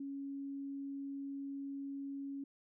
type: tone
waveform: sine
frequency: 277.2 Hz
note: C#4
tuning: in tune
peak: -40 dBFS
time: 0-2.44 s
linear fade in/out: 5 ms
effects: none